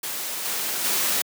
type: noise with level steps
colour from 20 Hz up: white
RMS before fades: -30 / -27 / -23 dBFS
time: 0.03-1.22 s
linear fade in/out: 5 ms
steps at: 0.45 / 0.84 s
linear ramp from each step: 5 ms
effects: high-pass 200 Hz 12 dB/octave